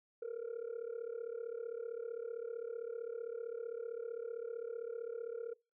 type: tone with amplitude modulation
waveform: sine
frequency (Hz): 465.5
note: A#4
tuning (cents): -2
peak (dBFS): -34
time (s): 0.22-5.54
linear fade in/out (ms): 5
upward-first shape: sine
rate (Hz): 35.5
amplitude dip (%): 90
effects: noise-tail reverb RT60 0.3 s tail -26 dB re dry + tanh soft clip ceiling -36 dBFS